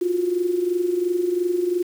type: tone with amplitude modulation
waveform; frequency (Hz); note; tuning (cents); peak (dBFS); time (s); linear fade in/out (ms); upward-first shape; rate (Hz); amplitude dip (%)
sine; 354.9; F4; +28; -16; 0.01-1.83; 10; sine; 22.9; 65
effects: 7-bit